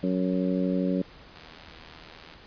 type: harmonic tone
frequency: 92.5 Hz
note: F#2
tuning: in tune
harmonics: 2 / 3 / 4 / 5 / 6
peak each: -26 / -28 / -35 / -35 / -33 dBFS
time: 0.03-1.02 s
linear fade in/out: 5 ms
type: click train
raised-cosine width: 0.2 ms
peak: -29 dBFS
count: 79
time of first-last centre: 1.36-2.337 s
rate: 79.8 Hz
effects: pink hiss -50 dBFS RMS until 2.46 s + resampled to 11025 Hz